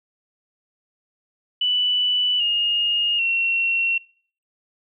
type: tone with pitch steps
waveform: sine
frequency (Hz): 2973 / 2847 / 2726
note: F#7 / F7 / F7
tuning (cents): +8 / +33 / -43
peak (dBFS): -18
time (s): 1.61-3.98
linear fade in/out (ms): 5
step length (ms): 790
effects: noise-tail reverb RT60 0.5 s tail -22 dB re dry